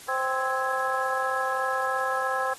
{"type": "harmonic tone with a mistuned harmonic", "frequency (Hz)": 261.6, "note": "C4", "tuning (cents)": 0, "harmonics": [2, 3, 4, 5, 6], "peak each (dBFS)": [-31, -31, -31, -31, -31], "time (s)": [0.08, 2.54], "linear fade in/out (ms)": 10, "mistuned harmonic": 6, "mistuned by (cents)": 100, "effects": ["white hiss -46 dBFS RMS until 2.58 s", "AAC 32 kbps"]}